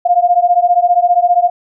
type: beating tone pair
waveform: sine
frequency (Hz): 698.5 / 713.5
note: F5 / F5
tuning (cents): 0 / +37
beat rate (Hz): 15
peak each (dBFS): -11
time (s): 0.05-1.5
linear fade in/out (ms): 10
effects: none